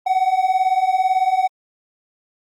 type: beating tone pair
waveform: triangle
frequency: 740 / 758 Hz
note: F#5 / F#5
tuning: 0 / +42 cents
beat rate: 18 Hz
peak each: -17 / -15 dBFS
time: 0.06-1.48 s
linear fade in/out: 10 ms
effects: Opus 48 kbps